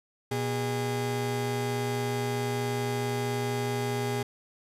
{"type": "tone pair together", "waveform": "30% pulse", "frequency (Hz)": [121.3, 408.4], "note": ["B2", "G#4"], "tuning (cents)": [-31, -29], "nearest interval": "octave + major sixth", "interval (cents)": 2102, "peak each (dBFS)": -28, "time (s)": [0.31, 4.23], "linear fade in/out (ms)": 5, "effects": ["resampled to 32000 Hz"]}